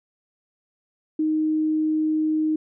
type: tone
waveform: sine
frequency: 311.1 Hz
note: D#4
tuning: in tune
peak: -19 dBFS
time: 1.19-2.56 s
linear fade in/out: 5 ms
effects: none